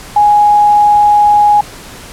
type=tone; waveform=sine; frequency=830.6 Hz; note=G#5; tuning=in tune; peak=-4 dBFS; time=0.16-1.61 s; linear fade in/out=5 ms; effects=pink hiss -31 dBFS RMS until 2.12 s + low-pass 12000 Hz 12 dB/octave